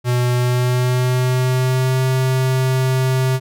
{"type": "tone with pitch glide", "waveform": "square", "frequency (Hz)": [123.2, 130.22], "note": ["B2", "C3"], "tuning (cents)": [-4, -8], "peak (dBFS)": -15, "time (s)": [0.04, 3.4], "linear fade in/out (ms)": 50, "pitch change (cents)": 96, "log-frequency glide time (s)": [0.34, 2.01], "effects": []}